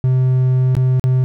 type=tone with dropouts; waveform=triangle; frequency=128.7 Hz; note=C3; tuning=28 cents flat; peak=-9 dBFS; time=0.04-1.24 s; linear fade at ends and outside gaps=0 ms; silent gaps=0.752-0.767 / 0.996-1.04 s; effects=none